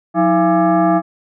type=tone with frequency modulation; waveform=sine; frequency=180.1 Hz; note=F#3; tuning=46 cents flat; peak=-10 dBFS; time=0.14-1.02 s; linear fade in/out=50 ms; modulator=502 Hz; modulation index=1.7; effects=none